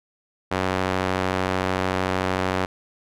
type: tone with band-pass filter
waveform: sawtooth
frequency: 93.3 Hz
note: F#2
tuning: 15 cents sharp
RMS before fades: -24 dBFS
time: 0.51-2.66 s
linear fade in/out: 10 ms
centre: 1100 Hz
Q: 0.5
effects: none